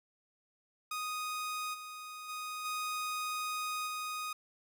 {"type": "tone with level steps", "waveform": "sawtooth", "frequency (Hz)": 1244.5, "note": "D#6", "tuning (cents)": 0, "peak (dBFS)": [-32, -40, -35, -31, -33], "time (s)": [0.91, 4.33], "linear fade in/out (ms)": 5, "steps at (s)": [1.73, 2.28, 2.64, 3.86], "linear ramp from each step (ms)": 20, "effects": []}